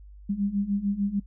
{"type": "beating tone pair", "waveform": "sine", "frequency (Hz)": [197.1, 203.8], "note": ["G3", "G#3"], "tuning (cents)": [10, -32], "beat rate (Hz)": 6.7, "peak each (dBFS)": [-29, -26], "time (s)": [0.29, 1.2], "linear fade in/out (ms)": 10, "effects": ["noise-tail reverb RT60 0.1 s tail -21 dB re dry", "added 50 Hz sine -44 dBFS peak until 1.26 s"]}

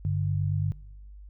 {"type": "tone pair together", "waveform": "sine", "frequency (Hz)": [98, 146.83], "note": ["G2", "D3"], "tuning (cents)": [0, 0], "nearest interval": "perfect fifth", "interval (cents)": 700, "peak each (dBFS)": [-26, -28], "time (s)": [0.05, 0.72], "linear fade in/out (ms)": 0, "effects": ["noise-tail reverb RT60 0.9 s tail -23 dB re dry", "added 50 Hz sine -43 dBFS peak until 1.29 s"]}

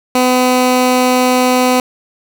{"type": "tone", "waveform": "15% pulse", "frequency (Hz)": 252.5, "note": "B3", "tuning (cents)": 39, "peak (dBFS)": -3, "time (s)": [0.15, 1.8], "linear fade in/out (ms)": 2, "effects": []}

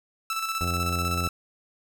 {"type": "tone with tremolo", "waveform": "sawtooth", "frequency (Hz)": 1321, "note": "E6", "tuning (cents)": 3, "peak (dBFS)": -22, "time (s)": [0.3, 1.29], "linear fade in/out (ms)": 2, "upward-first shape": "square", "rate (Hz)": 16, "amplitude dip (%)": 45}
{"type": "harmonic tone", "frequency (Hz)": 87.31, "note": "F2", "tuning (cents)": 0, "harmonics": [1, 2, 3, 4, 5, 6, 7, 8, 9], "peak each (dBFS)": [-28, -34, -38, -40, -42, -44, -45, -46, -47], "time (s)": [0.61, 1.28], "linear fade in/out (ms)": 0}
{"effects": []}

